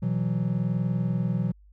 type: chord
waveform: triangle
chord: B suspended fourth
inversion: none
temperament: equal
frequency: 123.47 / 164.81 / 185 Hz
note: B2 / E3 / F#3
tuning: 0 / 0 / 0 cents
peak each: -26 dBFS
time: 0.02-1.52 s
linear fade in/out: 10 ms
effects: added 50 Hz sine -51 dBFS peak until 1.72 s